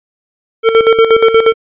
square tone with tremolo, 450.8 Hz, A4, 42 cents sharp, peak -4 dBFS, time 0.63-1.54 s, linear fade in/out 50 ms, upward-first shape square, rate 8.4 Hz, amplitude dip 65%, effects resampled to 8000 Hz

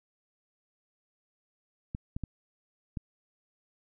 clicks, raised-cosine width 5 ms, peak -22 dBFS, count 4, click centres 1.949 / 2.165 / 2.237 / 2.972 s, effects none

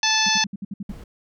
harmonic tone, 874 Hz, A5, 12 cents flat, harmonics 1 / 2 / 3 / 4 / 5 / 6 / 7, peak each -25 / -25 / -25 / -25 / -25 / -25 / -25 dBFS, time 0.03-0.44 s, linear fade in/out 2 ms
sine tone bursts, 198.4 Hz, G3, 21 cents sharp, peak -27 dBFS, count 8, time 0.26-0.919 s, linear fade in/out 5 ms, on 29 ms, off 61 ms
brown noise, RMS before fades -38 dBFS, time 0.89-1.04 s, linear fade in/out 5 ms
effects none

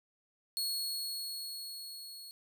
sawtooth tone with level ramp, 4338 Hz, C#8, 38 cents flat, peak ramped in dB -29 to -44 dBFS, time 0.57-2.31 s, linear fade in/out 0 ms, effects none

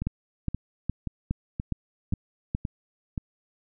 two click trains, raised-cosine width 5 ms, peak -17 / -14 dBFS, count 7 / 7, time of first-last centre 0.02-3.178 / 0.07-2.549 s, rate 1.9 / 2.42 Hz, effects none

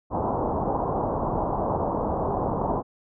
white low-pass noise, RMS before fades -26 dBFS, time 0.1-2.83 s, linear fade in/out 50 ms, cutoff 1000 Hz, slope 48 dB/octave, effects none

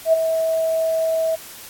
sine tone with ADSR envelope, 648 Hz, E5, 30 cents flat, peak -9 dBFS, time 0.05-1.36 s, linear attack 81 ms, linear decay 15 ms, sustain -8 dB, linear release 14 ms, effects white hiss -39 dBFS RMS until 1.69 s + AAC 64 kbps

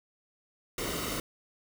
pink noise with comb filter, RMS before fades -34 dBFS, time 0.78-1.2 s, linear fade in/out 2 ms, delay 1.2 ms, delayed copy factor -0.6, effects none

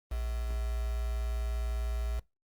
sine tone with quantisation, 58.27 Hz, A#1, in tune, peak -30 dBFS, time 0.11-2.2 s, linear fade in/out 10 ms, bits 7, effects noise-tail reverb RT60 0.2 s tail -24 dB re dry + Opus 32 kbps

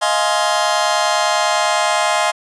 sawtooth chord, F minor seventh, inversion third, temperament just, 628.6 / 698.5 / 838.1 / 1047.7 Hz, Eb5 / F5 / Ab5 / C6, +18 / 0 / +16 / +2 cents, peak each -16 dBFS, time 0.01-2.32 s, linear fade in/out 20 ms, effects resampled to 22050 Hz

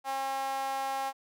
sawtooth tone with high-pass filter, 270 Hz, C#4, 45 cents flat, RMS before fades -33 dBFS, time 0.04-1.13 s, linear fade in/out 50 ms, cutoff 810 Hz, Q 4.3, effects none

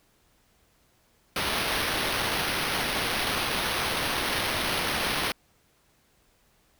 white noise with sample-and-hold, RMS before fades -28 dBFS, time 1.36-5.32 s, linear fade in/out 2 ms, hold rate 7350 Hz, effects pink hiss -65 dBFS RMS until 6.79 s

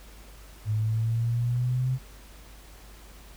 sine exponential sweep, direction up, 106.1 to 130.81 Hz, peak -23 dBFS, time 0.65-1.99 s, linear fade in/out 50 ms, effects added 50 Hz sine -47 dBFS peak until 3.36 s + pink hiss -52 dBFS RMS until 3.36 s

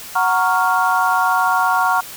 sine chord, Gb major seventh, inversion none, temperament equal, 740 / 932.3 / 1108.7 / 1396.9 Hz, Gb5 / Bb5 / Db6 / F6, 0 / 0 / 0 / 0 cents, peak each -19 dBFS, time 0.15-2.01 s, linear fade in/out 10 ms, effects white hiss -34 dBFS RMS until 2.16 s

